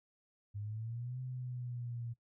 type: exponential two-way sweep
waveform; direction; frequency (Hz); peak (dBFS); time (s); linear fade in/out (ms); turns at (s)
sine; up then down; 101 to 128.6 to 116.9; -39; 0.54-2.14; 20; 1.2
effects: noise-tail reverb RT60 0.1 s tail -18 dB re dry